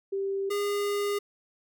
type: tone pair in turn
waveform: sine / square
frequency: 392 / 407.5 Hz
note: G4 / G#4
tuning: 0 / -33 cents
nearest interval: minor second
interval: 67 cents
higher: second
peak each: -27 dBFS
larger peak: neither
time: 0.12-0.5 / 0.5-1.19 s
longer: second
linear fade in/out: 10 ms
effects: none